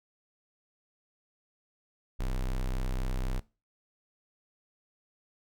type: tone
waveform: square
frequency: 32 Hz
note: C1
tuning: 38 cents flat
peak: -30 dBFS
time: 2.19-3.4 s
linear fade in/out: 10 ms
effects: noise-tail reverb RT60 0.3 s tail -20 dB re dry